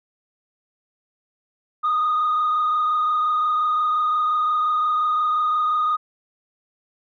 sine tone with frequency modulation, 1234 Hz, D#6, 15 cents flat, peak -16 dBFS, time 1.83-5.97 s, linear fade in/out 20 ms, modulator 25.7 Hz, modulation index 0.95, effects tanh soft clip ceiling -15 dBFS

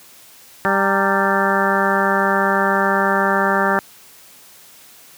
harmonic tone with a mistuned harmonic, 196 Hz, G3, in tune, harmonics 1 / 2 / 3 / 4 / 5 / 6 / 7 / 8 / 9, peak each -23 / -23 / -23 / -23 / -23 / -23 / -23 / -23 / -23 dBFS, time 0.65-3.79 s, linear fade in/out 0 ms, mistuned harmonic 5, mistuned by -98 cents, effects white hiss -45 dBFS RMS until 5.17 s + high-pass 80 Hz 12 dB/octave

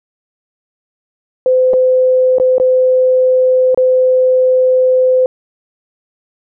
sine tone with dropouts, 512 Hz, C5, 38 cents flat, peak -7 dBFS, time 1.46-5.26 s, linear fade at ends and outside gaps 1 ms, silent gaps 1.734-1.738 / 2.384-2.399 / 2.582-2.599 / 3.746-3.775 s, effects none

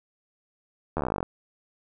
slowing click train, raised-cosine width 1 ms, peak -13 dBFS, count 16, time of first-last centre 0.97-1.229 s, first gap 12 ms, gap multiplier 1.05, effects none

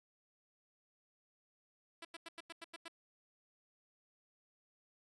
5% pulse tone bursts, 332.9 Hz, E4, 17 cents sharp, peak -35 dBFS, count 8, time 2.02-2.882 s, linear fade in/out 5 ms, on 29 ms, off 90 ms, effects resampled to 22050 Hz

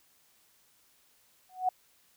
sine tone with exponential growth, 740 Hz, F#5, in tune, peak -21 dBFS, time 1.49-1.69 s, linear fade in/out 5 ms, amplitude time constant 42 ms, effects white hiss -66 dBFS RMS until 2.16 s

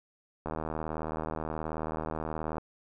click train, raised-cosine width 1 ms, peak -20 dBFS, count 168, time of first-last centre 0.46-2.582 s, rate 78.7 Hz, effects none

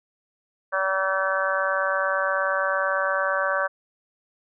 harmonic tone, 191.3 Hz, G3, 42 cents flat, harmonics 3 / 4 / 5 / 6 / 7 / 8 / 9, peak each -26 / -35 / -33 / -27 / -33 / -26 / -33 dBFS, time 0.72-3.68 s, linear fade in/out 20 ms, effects none

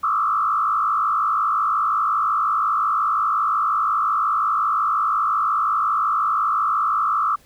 sine tone with frequency modulation, 1232 Hz, D#6, 17 cents flat, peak -17 dBFS, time 0.03-7.36 s, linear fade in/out 10 ms, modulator 52.8 Hz, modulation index 2, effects pink hiss -54 dBFS RMS until 7.45 s

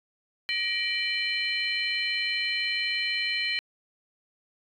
sine tone cluster, 1901 / 2351 / 3007 / 4139 Hz, A#6 / D7 / F#7 / C8, +33 / +1 / +27 / -20 cents, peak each -32 / -29 / -31 / -32 dBFS, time 0.49-3.59 s, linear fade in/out 0 ms, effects tanh soft clip ceiling -16 dBFS

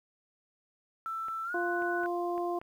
sine tone with pitch glide, 1329 to 1483.2 Hz, E6 to F#6, +14 to +4 cents, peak -33 dBFS, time 1.06-2.06 s, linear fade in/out 0 ms, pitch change +190 cents, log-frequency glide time 1.44-1.55 s
clicks, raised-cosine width 0.5 ms, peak -33 dBFS, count 5, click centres 1.284 / 1.822 / 2.035 / 2.379 / 2.615 s
harmonic tone, 349.2 Hz, F4, in tune, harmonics 1 / 2 / 3, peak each -32 / -34 / -39 dBFS, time 1.54-2.59 s, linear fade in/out 5 ms
effects 10-bit

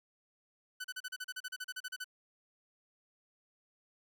sawtooth tone bursts, 1500 Hz, F#6, 23 cents sharp, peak -35 dBFS, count 16, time 0.8-2.044 s, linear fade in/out 10 ms, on 44 ms, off 36 ms, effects none

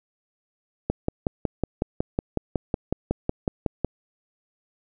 click train, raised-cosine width 2 ms, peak -9 dBFS, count 17, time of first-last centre 0.9-3.847 s, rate 5.43 Hz, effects none

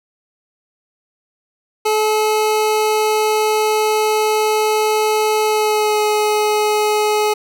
25% pulse tone with pitch glide, 430.2 to 423.5 Hz, A4 to G#4, -39 to +34 cents, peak -10 dBFS, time 1.85-7.34 s, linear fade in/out 10 ms, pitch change -27 cents, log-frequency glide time 5.45-6 s, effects none

